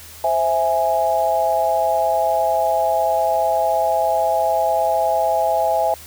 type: chord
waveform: sine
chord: C augmented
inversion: none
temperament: equal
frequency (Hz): 523.3 / 659.3 / 830.6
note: C5 / E5 / G#5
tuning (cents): 0 / 0 / 0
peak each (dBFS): -24 / -18 / -19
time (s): 0.24-5.94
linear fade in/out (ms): 2
effects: added 80 Hz sine -45 dBFS peak until 6.06 s + white hiss -40 dBFS RMS until 6.06 s